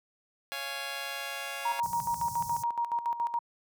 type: chord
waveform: 10% pulse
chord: Db major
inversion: none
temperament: just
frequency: 554.4 / 693 / 831.5 Hz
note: Db5 / F5 / Ab5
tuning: 0 / -14 / +2 cents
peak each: -32 dBFS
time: 0.52-1.8 s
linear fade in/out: 0 ms
type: tone with tremolo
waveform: sine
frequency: 942 Hz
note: A#5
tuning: 18 cents sharp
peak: -26 dBFS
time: 1.65-3.39 s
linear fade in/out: 5 ms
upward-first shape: square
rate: 7.1 Hz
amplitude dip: 70%
type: band-stop noise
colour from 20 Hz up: pink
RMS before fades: -40 dBFS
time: 1.83-2.63 s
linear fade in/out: 2 ms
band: 190 to 5300 Hz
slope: 48 dB/octave
effects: high-pass 100 Hz 12 dB/octave